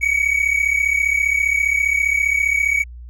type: tone pair together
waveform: triangle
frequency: 2238 / 2273 Hz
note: C#7 / C#7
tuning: +16 / +43 cents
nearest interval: unison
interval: 27 cents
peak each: -16 dBFS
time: 0.01-2.84 s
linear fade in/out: 20 ms
effects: tanh soft clip ceiling -6 dBFS + added 60 Hz sine -33 dBFS peak until 3.09 s

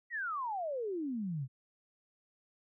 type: exponential sweep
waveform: sine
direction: down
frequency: 1976 to 123.47 Hz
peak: -34 dBFS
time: 0.1-1.48 s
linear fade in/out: 50 ms
effects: none

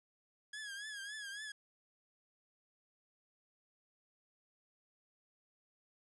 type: tone with vibrato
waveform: sawtooth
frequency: 1661.2 Hz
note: G#6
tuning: in tune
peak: -40 dBFS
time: 0.53-1.52 s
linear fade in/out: 5 ms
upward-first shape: triangle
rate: 3.6 Hz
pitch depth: 99 cents each way
effects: resampled to 24000 Hz + 12-bit

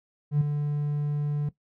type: tone with ADSR envelope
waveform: triangle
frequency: 146.83 Hz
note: D3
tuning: in tune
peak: -13 dBFS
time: 0.31-1.49 s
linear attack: 97 ms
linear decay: 11 ms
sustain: -9 dB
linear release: 4 ms
effects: noise-tail reverb RT60 0.1 s tail -17 dB re dry + tanh soft clip ceiling -15 dBFS

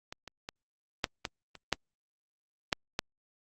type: clicks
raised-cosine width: 0.2 ms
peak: -23 / -26 / -21 / -9 / -15 / -29 / -8 / -8 / -11 dBFS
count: 9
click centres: 0.125 / 0.277 / 0.489 / 1.042 / 1.252 / 1.553 / 1.727 / 2.728 / 2.991 s
effects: Opus 48 kbps

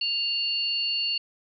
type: tone pair together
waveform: sine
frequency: 2794 / 4431 Hz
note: F7 / C#8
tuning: 0 / -2 cents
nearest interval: minor sixth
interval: 798 cents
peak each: -27 dBFS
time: 0.01-1.18 s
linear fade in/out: 5 ms
effects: none

